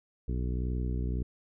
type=harmonic tone; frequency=61.74 Hz; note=B1; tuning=in tune; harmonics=1 / 2 / 3 / 4 / 5 / 6 / 7; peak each=-30 / -36 / -40 / -42 / -44 / -46 / -47 dBFS; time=0.28-1.23 s; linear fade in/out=5 ms; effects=none